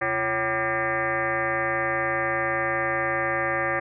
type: tone with frequency modulation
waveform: sine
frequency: 1188 Hz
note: D6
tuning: 20 cents sharp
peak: -22 dBFS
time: 0.01-3.8 s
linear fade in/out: 10 ms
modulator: 211 Hz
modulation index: 4.1
effects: none